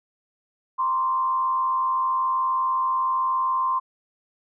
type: tone with frequency modulation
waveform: sine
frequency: 1046.5 Hz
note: C6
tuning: in tune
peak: -20 dBFS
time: 0.78-3.8 s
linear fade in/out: 20 ms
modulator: 92.6 Hz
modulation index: 0.55
effects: none